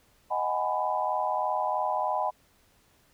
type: chord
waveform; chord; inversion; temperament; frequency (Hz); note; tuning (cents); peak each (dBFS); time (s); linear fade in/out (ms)
sine; G# minor seventh; second; just; 623 / 747.5 / 830.6 / 996.7; D#5 / F#5 / G#5 / B5; +2 / +17 / 0 / +16; -32 / -31 / -31 / -30; 0.3-2.31; 20
effects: pink hiss -64 dBFS RMS until 3.13 s